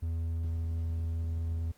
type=tone; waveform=triangle; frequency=82.41 Hz; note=E2; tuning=in tune; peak=-28 dBFS; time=0.02-1.72 s; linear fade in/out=10 ms; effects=pink hiss -65 dBFS RMS until 1.77 s + Opus 32 kbps